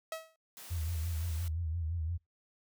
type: tone with exponential decay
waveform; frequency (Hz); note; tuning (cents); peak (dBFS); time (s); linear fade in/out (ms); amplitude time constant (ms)
sawtooth; 644; E5; -41; -30; 0.12-0.36; 2; 52
type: high-pass noise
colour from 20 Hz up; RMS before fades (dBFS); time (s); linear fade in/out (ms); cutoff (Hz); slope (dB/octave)
white; -49; 0.57-1.48; 0; 160; 12
type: tone with vibrato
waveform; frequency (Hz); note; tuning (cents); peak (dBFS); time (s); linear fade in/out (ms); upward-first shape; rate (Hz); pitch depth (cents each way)
sine; 82.3; E2; -2; -32; 0.7-2.18; 20; sine; 5.8; 95
effects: noise-tail reverb RT60 0.2 s tail -26 dB re dry